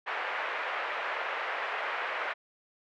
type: band-pass noise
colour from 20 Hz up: white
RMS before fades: -34 dBFS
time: 0.06-2.34 s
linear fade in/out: 20 ms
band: 510 to 2200 Hz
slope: 24 dB/octave
effects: none